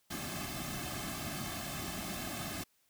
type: noise with comb filter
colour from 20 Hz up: pink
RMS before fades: -40 dBFS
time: 0.1-2.64 s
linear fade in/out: 10 ms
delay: 2.1 ms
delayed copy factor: -0.95
effects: white hiss -73 dBFS RMS until 2.89 s